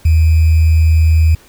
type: tone with sample-and-hold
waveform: sine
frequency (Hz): 79.9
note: D#2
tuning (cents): +47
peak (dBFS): -6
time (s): 0.05-1.35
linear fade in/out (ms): 5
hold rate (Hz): 2450
effects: pink hiss -45 dBFS RMS until 1.48 s